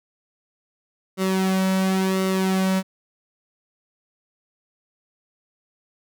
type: tone with flanger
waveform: sawtooth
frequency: 189.4 Hz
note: F#3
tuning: 41 cents sharp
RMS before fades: -21 dBFS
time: 1.17-2.83 s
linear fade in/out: 50 ms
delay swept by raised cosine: 1.2 to 2.5 ms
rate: 0.94 Hz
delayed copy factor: -0.65
effects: none